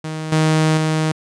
sawtooth tone with level steps, 157 Hz, D#3, 16 cents sharp, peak -20 / -9 / -12 dBFS, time 0.04-1.12 s, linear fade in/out 5 ms, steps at 0.32 / 0.77 s, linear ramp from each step 5 ms, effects resampled to 22050 Hz

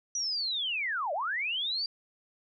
sine linear two-way sweep, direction down then up, 5920 to 554.4 to 4764 Hz, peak -29 dBFS, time 0.15-1.86 s, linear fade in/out 2 ms, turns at 1.13 s, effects none

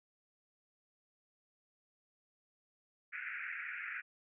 pink band-pass noise, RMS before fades -43 dBFS, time 3.12-4.02 s, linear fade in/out 20 ms, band 1400 to 2500 Hz, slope 96 dB/octave, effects none

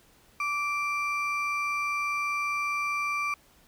triangle ring-modulated tone, 1760 Hz, A6, in tune, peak -22 dBFS, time 0.4-3.34 s, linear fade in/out 2 ms, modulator 595 Hz, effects pink hiss -60 dBFS RMS until 3.67 s

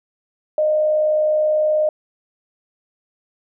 sine tone with frequency modulation, 614 Hz, D#5, 23 cents flat, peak -14 dBFS, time 0.58-1.89 s, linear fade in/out 2 ms, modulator 59 Hz, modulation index 0.22, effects none

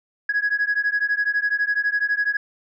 sine beating tone pair, 1661.2 / 1673.2 Hz, G#6 / G#6, 0 / +12 cents, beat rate 12 Hz, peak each -21 dBFS, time 0.29-2.37 s, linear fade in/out 5 ms, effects tanh soft clip ceiling -14 dBFS

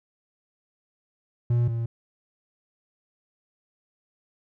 triangle tone pair in turn, 119.5 / 115.96 Hz, A#2 / A#2, +43 / -9 cents, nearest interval minor second, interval 52 cents, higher first, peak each -17 / -23 dBFS, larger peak first, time 1.5-1.68 / 1.68-1.86 s, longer neither, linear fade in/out 5 ms, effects none

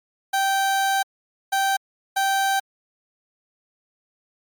30% pulse tone bursts at uneven times, 780 Hz, G5, 9 cents flat, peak -16 dBFS, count 3, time 0.33-1.03 / 1.52-1.77 / 2.16-2.6 s, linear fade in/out 10 ms, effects MP3 96 kbps

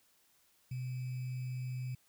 sine tone with sample-and-hold, 127 Hz, B2, 49 cents sharp, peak -36 dBFS, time 0.71-1.95 s, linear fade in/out 5 ms, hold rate 2450 Hz, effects white hiss -70 dBFS RMS until 2.08 s

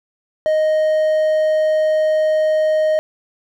triangle tone, 622 Hz, D#5, 1 cent flat, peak -11 dBFS, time 0.46-2.99 s, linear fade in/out 0 ms, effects none

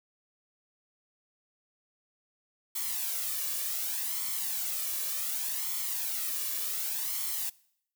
blue noise with flanger, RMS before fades -33 dBFS, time 2.75-7.5 s, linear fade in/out 10 ms, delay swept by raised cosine 0.92 to 1.76 ms, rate 0.67 Hz, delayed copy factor +0.6, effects noise-tail reverb RT60 0.7 s tail -23 dB re dry

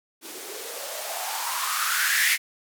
violet noise with band-pass filter sweep, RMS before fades -27 dBFS, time 0.21-2.38 s, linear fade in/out 50 ms, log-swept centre 310 to 2100 Hz, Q 6.2, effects none

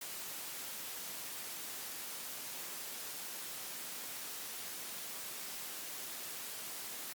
white noise, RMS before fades -44 dBFS, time 0.01-7.13 s, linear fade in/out 5 ms, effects high-pass 150 Hz 12 dB/octave + Opus 48 kbps

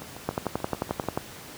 two click trains, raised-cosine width 1 ms, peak -24 / -11 dBFS, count 8 / 11, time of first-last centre 0.02-1.039 / 0.29-1.175 s, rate 6.87 / 11.3 Hz, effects pink hiss -43 dBFS RMS until 1.57 s + high-pass 80 Hz 12 dB/octave

